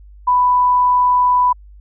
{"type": "tone", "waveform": "sine", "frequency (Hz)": 992, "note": "B5", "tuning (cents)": 7, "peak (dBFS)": -10, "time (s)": [0.27, 1.53], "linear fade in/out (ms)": 10, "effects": ["added 50 Hz sine -38 dBFS peak until 1.8 s"]}